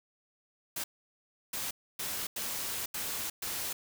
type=noise bursts at uneven times; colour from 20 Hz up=white; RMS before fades=-36 dBFS; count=6; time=0.76-0.84 / 1.53-1.71 / 1.99-2.27 / 2.36-2.86 / 2.94-3.3 / 3.42-3.73 s; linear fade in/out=5 ms; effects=none